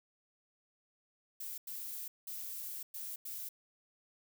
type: noise bursts at uneven times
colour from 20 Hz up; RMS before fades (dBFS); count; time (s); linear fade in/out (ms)
violet; -43; 5; 1.4-1.58 / 1.67-2.08 / 2.27-2.83 / 2.94-3.16 / 3.25-3.49; 5
effects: none